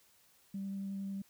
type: tone with vibrato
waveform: sine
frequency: 196 Hz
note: G3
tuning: in tune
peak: -36 dBFS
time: 0.54-1.22 s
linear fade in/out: 5 ms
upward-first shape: sine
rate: 11 Hz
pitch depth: 8 cents each way
effects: tanh soft clip ceiling -32 dBFS + white hiss -67 dBFS RMS until 1.29 s